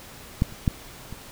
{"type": "clicks", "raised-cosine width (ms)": 5, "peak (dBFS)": [-7, -29, -7, -24], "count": 4, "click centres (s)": [0.421, 0.524, 0.678, 1.126], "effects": ["pink hiss -44 dBFS RMS until 1.31 s"]}